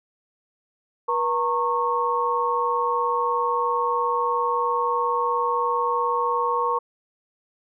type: tone cluster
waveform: sine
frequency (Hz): 482.3 / 918 / 1095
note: B4 / A#5 / C#6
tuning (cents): -41 / -27 / -22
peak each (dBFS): -26 / -25 / -23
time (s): 1.08-6.79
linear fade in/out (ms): 10
effects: none